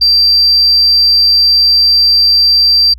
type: tone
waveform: sine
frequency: 4699 Hz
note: D8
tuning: in tune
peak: -4 dBFS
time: 0.01-2.94 s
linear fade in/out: 10 ms
effects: tanh soft clip ceiling -1 dBFS + added 60 Hz sine -29 dBFS peak until 2.98 s